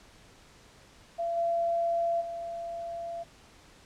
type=tone with level steps; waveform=sine; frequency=679 Hz; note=F5; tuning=49 cents flat; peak=-28 / -25 / -34 dBFS; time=1.18-3.24 s; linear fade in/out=20 ms; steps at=1.36 / 2.2 s; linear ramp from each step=20 ms; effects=pink hiss -56 dBFS RMS until 3.85 s + low-pass 8000 Hz 12 dB/octave